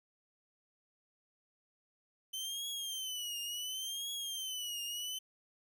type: tone with vibrato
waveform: sawtooth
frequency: 3068 Hz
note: G7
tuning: 38 cents flat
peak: -35 dBFS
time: 2.33-5.19 s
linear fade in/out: 10 ms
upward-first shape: triangle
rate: 0.7 Hz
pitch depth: 150 cents each way
effects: none